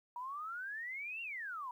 sine exponential two-way sweep, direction up then down, 950 to 2794 to 950 Hz, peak -40 dBFS, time 0.16-1.71 s, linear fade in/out 2 ms, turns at 1.22 s, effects 12-bit

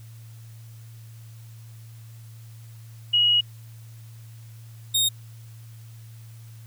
sine / sawtooth tone pair in turn, 2900 / 3711 Hz, F#7 / A#7, -35 / -9 cents, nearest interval major third, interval 426 cents, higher second, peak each -16 dBFS, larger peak neither, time 3.13-3.41 / 4.94-5.09 s, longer first, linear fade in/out 10 ms, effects added 113 Hz sine -41 dBFS peak until 6.66 s + white hiss -56 dBFS RMS until 6.66 s

